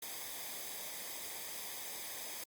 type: noise with comb filter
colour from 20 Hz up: white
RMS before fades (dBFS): -44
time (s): 0.02-2.44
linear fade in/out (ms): 5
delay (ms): 0.71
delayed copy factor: -0.6
effects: Opus 48 kbps